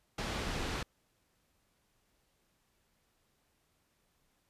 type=low-pass noise; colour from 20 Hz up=pink; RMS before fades=-37 dBFS; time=0.18-0.83 s; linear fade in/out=5 ms; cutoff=5100 Hz; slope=12 dB/octave; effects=pink hiss -75 dBFS RMS until 4.49 s + resampled to 32000 Hz